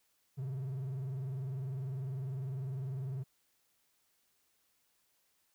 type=tone with vibrato; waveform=triangle; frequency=133.1 Hz; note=C3; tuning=30 cents sharp; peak=-34 dBFS; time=0.37-3.24 s; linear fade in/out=20 ms; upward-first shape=square; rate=20 Hz; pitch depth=100 cents each way; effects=white hiss -75 dBFS RMS until 5.54 s